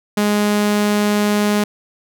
sawtooth tone, 207.7 Hz, G#3, in tune, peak -10 dBFS, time 0.17-1.64 s, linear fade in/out 5 ms, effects none

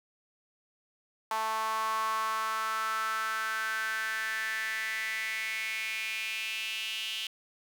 sawtooth tone with high-pass filter sweep, 220 Hz, A3, in tune, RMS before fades -33 dBFS, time 1.31-7.27 s, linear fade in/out 2 ms, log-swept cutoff 950 to 3000 Hz, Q 6.1, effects none

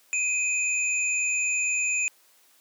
sine tone pair together, 2507 / 7091 Hz, D#7 / A8, +12 / +12 cents, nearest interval octave + tritone, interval 1800 cents, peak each -24 / -29 dBFS, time 0.13-2.08 s, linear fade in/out 0 ms, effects white hiss -60 dBFS RMS until 2.6 s + high-pass 300 Hz 12 dB/octave

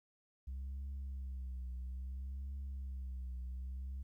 sine tone with vibrato, 65.41 Hz, C2, in tune, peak -38 dBFS, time 0.47-4.03 s, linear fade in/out 10 ms, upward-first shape triangle, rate 0.6 Hz, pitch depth 85 cents each way, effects tanh soft clip ceiling -39 dBFS + 13-bit

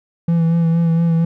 triangle tone with vibrato, 166.5 Hz, E3, 18 cents sharp, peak -10 dBFS, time 0.28-1.25 s, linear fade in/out 5 ms, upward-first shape sine, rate 4.3 Hz, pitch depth 26 cents each way, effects none

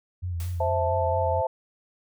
sine tone with vibrato, 87.2 Hz, F2, 2 cents flat, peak -27 dBFS, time 0.22-1.42 s, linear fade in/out 20 ms, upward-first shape sine, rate 4.4 Hz, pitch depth 62 cents each way
white noise with exponential decay, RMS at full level -40 dBFS, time 0.4-0.81 s, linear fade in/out 1 ms, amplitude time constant 87 ms
sine chord, A minor, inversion first, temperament equal, 523.3 / 659.3 / 880 Hz, C5 / E5 / A5, 0 / 0 / 0 cents, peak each -27 dBFS, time 0.6-1.47 s, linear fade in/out 5 ms
effects none

